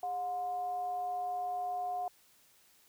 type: tone with frequency modulation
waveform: sine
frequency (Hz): 722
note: F#5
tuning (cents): -43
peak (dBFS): -33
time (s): 0.03-2.08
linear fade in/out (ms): 2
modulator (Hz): 316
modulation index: 0.26
effects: white hiss -65 dBFS RMS until 2.88 s